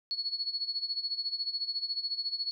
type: tone with tremolo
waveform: sine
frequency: 4382 Hz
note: C#8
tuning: 21 cents flat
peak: -28 dBFS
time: 0.11-2.51 s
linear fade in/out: 0 ms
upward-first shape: sine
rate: 14 Hz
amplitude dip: 80%
effects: none